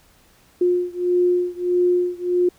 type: beating tone pair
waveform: sine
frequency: 355.9 / 357.5 Hz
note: F4 / F4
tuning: +33 / +41 cents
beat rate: 1.6 Hz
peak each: -19 / -20 dBFS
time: 0.61-2.49 s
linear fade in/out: 5 ms
effects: pink hiss -55 dBFS RMS until 2.58 s

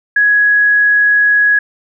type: tone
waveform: sine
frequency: 1671 Hz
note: G#6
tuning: 10 cents sharp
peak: -7 dBFS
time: 0.16-1.59 s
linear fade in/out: 5 ms
effects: none

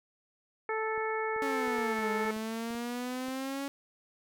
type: harmonic tone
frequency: 439.1 Hz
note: A4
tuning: 4 cents flat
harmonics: 1 / 2 / 3 / 4 / 5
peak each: -33 / -36 / -38 / -39 / -40 dBFS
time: 0.69-2.31 s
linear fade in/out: 2 ms
type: clicks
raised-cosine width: 2 ms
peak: -38 dBFS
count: 10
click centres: 0.978 / 1.363 / 1.678 / 1.786 / 1.99 / 2.254 / 2.365 / 2.706 / 2.751 / 3.284 s
type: exponential two-way sweep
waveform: sawtooth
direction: down then up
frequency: 280.1 to 207.7 to 280.1 Hz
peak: -30 dBFS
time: 1.42-3.68 s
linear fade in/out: 0 ms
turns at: 2.11 s
effects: none

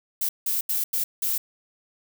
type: noise bursts at uneven times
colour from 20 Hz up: violet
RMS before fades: -25 dBFS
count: 5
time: 0.21-0.29 / 0.46-0.61 / 0.69-0.84 / 0.93-1.04 / 1.22-1.38 s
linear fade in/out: 5 ms
effects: none

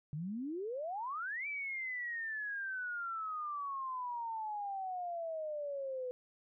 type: exponential two-way sweep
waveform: sine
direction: up then down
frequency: 141.5 to 2339 to 496.2 Hz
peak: -37 dBFS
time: 0.13-6.11 s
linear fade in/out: 0 ms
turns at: 1.47 s
effects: none

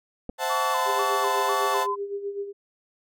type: clicks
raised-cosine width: 2 ms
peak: -22 dBFS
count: 2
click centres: 0.293 / 0.297 s
type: chord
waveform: 35% pulse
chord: F# half-diminished seventh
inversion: second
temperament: equal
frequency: 523.3 / 659.3 / 740 / 880 Hz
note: C5 / E5 / F#5 / A5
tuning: 0 / 0 / 0 / 0 cents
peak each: -29 / -31 / -30 / -26 dBFS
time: 0.38-1.87 s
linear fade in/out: 50 ms
type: tone with vibrato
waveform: sine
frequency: 1076 Hz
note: C6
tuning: 48 cents sharp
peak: -25 dBFS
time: 0.49-1.96 s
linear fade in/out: 20 ms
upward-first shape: square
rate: 2 Hz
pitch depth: 95 cents each way
type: tone with tremolo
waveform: sine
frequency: 401.7 Hz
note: G4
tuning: 42 cents sharp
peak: -26 dBFS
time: 0.85-2.53 s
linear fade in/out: 50 ms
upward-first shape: sine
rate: 7.9 Hz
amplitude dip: 65%
effects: none

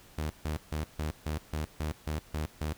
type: tone bursts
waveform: sawtooth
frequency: 76.9 Hz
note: D#2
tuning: 20 cents flat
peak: -27 dBFS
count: 10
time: 0.18-2.73 s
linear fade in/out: 0 ms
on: 120 ms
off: 150 ms
effects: pink hiss -56 dBFS RMS until 2.77 s

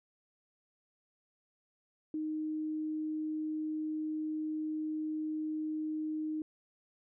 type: tone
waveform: sine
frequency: 310 Hz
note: D#4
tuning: 6 cents flat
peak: -33 dBFS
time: 2.14-6.42 s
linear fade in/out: 2 ms
effects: none

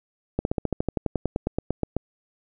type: slowing click train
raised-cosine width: 2 ms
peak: -10 dBFS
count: 18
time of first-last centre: 0.39-1.966 s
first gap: 61 ms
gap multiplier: 1.05
effects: none

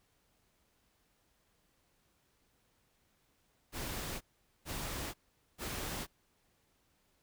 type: noise bursts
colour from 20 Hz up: pink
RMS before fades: -40 dBFS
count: 3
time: 3.72-6.07 s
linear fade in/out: 50 ms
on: 490 ms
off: 440 ms
effects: pink hiss -74 dBFS RMS until 7.22 s

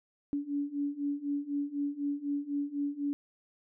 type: beating tone pair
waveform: sine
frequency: 284 / 288 Hz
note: C#4 / D4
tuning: +42 / -34 cents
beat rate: 4 Hz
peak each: -35 / -33 dBFS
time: 0.33-3.13 s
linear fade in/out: 0 ms
effects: none

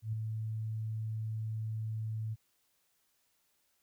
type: tone with ADSR envelope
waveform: sine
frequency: 110 Hz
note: A2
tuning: in tune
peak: -30 dBFS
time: 0.02-2.36 s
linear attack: 110 ms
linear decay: 4 ms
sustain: -4 dB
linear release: 32 ms
effects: white hiss -75 dBFS RMS until 3.82 s

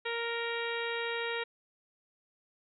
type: harmonic tone with a mistuned harmonic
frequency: 466.2 Hz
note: A#4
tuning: in tune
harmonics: 1 / 2 / 3 / 4 / 5 / 6 / 7 / 8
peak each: -36 / -41 / -41 / -39 / -41 / -44 / -45 / -45 dBFS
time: 0.05-1.44 s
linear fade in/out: 10 ms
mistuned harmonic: 8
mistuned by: +28 cents
effects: none

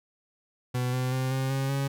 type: tone with pitch steps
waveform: 40% pulse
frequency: 125 / 127.48 / 130.01 / 132.59 / 135.22 / 137.9 Hz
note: B2 / C3 / C3 / C3 / C#3 / C#3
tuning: +21 / -45 / -11 / +23 / -43 / -9 cents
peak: -25 dBFS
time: 0.74-1.88 s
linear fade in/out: 10 ms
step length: 190 ms
effects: none

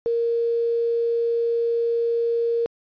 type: tone with quantisation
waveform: sine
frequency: 466.2 Hz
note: A#4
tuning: in tune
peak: -19 dBFS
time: 0.06-2.66 s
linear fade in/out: 0 ms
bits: 8
effects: resampled to 11025 Hz

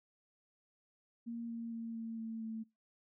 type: tone with pitch steps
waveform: sine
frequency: 233.1 / 231 / 228.8 / 226.7 / 224.6 / 222.6 Hz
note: A#3 / A#3 / A#3 / A#3 / A3 / A3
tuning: 0 / -16 / -32 / -48 / +36 / +20 cents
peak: -39 dBFS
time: 1.26-2.64 s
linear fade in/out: 20 ms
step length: 230 ms
effects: noise-tail reverb RT60 0.2 s tail -23 dB re dry

